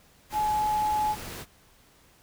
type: tone in noise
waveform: sine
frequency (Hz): 849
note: G#5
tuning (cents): +38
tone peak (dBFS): -23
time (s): 0.32-1.16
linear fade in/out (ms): 50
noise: pink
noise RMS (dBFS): -39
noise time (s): 0.29-1.46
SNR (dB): +13
effects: pink hiss -59 dBFS RMS until 2.22 s